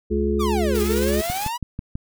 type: harmonic tone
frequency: 70.6 Hz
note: C#2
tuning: 32 cents sharp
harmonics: 1 / 3 / 5 / 6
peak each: -24 / -24 / -24 / -24 dBFS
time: 0.1-1.22 s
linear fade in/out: 20 ms
type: exponential two-way sweep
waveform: 45% pulse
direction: down then up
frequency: 1244.5 to 400.2 to 994 Hz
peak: -25 dBFS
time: 0.39-1.58 s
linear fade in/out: 20 ms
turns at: 0.82 s
type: noise with tremolo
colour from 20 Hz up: white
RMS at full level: -30 dBFS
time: 0.74-1.49 s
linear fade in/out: 20 ms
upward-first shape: triangle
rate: 18 Hz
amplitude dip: 45%
type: click train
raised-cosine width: 5 ms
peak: -16 dBFS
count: 5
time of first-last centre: 1.3-1.955 s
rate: 6.11 Hz
effects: none